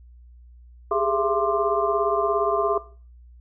sine tone cluster, 402.2 / 419.4 / 673 / 1049 / 1188 Hz, G4 / G#4 / E5 / C6 / D6, +44 / +17 / +36 / +4 / +20 cents, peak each -26 dBFS, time 0.91-2.78 s, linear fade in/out 5 ms, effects noise-tail reverb RT60 0.4 s tail -17 dB re dry + added 60 Hz sine -45 dBFS peak until 3.4 s

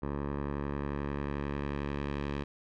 10% pulse tone with low-pass filter sweep, 71.2 Hz, C#2, 47 cents sharp, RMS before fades -35 dBFS, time 0.02-2.44 s, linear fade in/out 10 ms, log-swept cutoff 1200 to 3100 Hz, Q 1, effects none

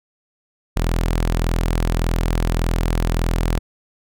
sawtooth tone, 41.72 Hz, E1, 22 cents sharp, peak -13 dBFS, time 0.76-3.59 s, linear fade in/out 10 ms, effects none

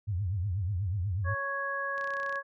sine tone with vibrato, 95 Hz, F#2, 46 cents sharp, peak -28 dBFS, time 0.07-1.35 s, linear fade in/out 20 ms, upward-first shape triangle, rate 8.2 Hz, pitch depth 240 cents each way
harmonic tone, 554.4 Hz, C#5, in tune, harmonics 1 / 2 / 3, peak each -38 / -35 / -33 dBFS, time 1.24-2.43 s, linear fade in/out 50 ms
click train, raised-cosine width 0.2 ms, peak -30 dBFS, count 13, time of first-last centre 1.98-2.357 s, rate 31.8 Hz
effects none

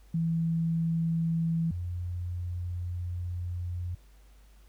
sine tone pair in turn, 164.81 / 88.37 Hz, E3 / F2, 0 / +21 cents, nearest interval major seventh, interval 1079 cents, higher first, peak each -25 / -31 dBFS, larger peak first, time 0.14-1.71 / 1.71-3.95 s, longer second, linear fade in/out 5 ms, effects added 50 Hz sine -53 dBFS peak until 4.68 s + pink hiss -65 dBFS RMS until 4.68 s

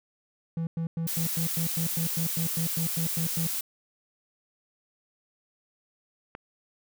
triangle tone bursts, 164.81 Hz, E3, in tune, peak -25 dBFS, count 15, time 0.57-3.47 s, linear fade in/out 2 ms, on 100 ms, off 100 ms
blue noise, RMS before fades -31 dBFS, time 1.07-3.61 s, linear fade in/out 5 ms
click, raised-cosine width 0.5 ms, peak -23 dBFS, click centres 6.351 s
effects none

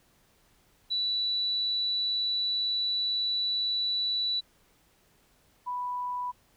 sine tone pair in turn, 3951 / 987.8 Hz, B7 / B5, 0 / 0 cents, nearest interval 2 octaves, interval 2400 cents, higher first, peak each -26 / -30 dBFS, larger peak first, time 0.9-4.41 / 5.66-6.32 s, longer first, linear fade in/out 20 ms, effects pink hiss -65 dBFS RMS until 6.56 s

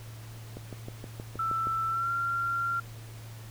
click train, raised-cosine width 2 ms, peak -26 dBFS, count 8, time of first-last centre 0.57-1.671 s, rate 6.36 Hz
sine tone with pitch glide, 1329 to 1379 Hz, E6 to F6, +14 to -22 cents, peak -27 dBFS, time 1.39-2.8 s, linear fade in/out 5 ms, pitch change +64 cents, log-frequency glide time 1.88-2.11 s
effects added 112 Hz sine -42 dBFS peak until 3.5 s + pink hiss -51 dBFS RMS until 3.5 s

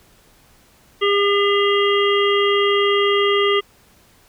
harmonic tone, 403.7 Hz, G#4, 49 cents flat, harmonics 1 / 3 / 5 / 7 / 8, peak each -16 / -21 / -23 / -24 / -25 dBFS, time 1.01-3.61 s, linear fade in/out 20 ms, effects pink hiss -53 dBFS RMS until 4.28 s

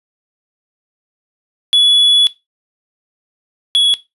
triangle tone pair in turn, 3404 / 3369 Hz, G#7 / G#7, +42 / +24 cents, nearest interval unison, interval 18 cents, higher first, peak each -6 dBFS, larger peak neither, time 1.73-2.27 / 3.75-3.94 s, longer first, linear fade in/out 0 ms, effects noise-tail reverb RT60 0.2 s tail -17 dB re dry + resampled to 32000 Hz

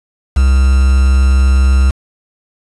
triangle tone with quantisation, 66 Hz, C2, 16 cents sharp, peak -4 dBFS, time 0.36-1.91 s, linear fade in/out 10 ms, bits 4, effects resampled to 24000 Hz

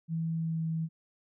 sine tone with pitch glide, 163.4 to 161.8 Hz, E3 to E3, -15 to -32 cents, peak -29 dBFS, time 0.08-0.89 s, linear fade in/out 50 ms, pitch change -17 cents, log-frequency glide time 0.37-0.64 s, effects none

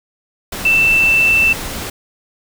sine tone in noise, 2664 Hz, E7, 18 cents sharp, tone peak -9 dBFS, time 0.65-1.53 s, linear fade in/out 5 ms, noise pink, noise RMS -25 dBFS, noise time 0.52-1.9 s, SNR +13 dB, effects none

